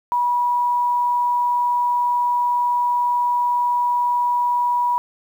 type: tone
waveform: sine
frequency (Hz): 971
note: B5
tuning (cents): -30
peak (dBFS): -16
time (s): 0.12-4.98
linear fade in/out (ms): 0
effects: 8-bit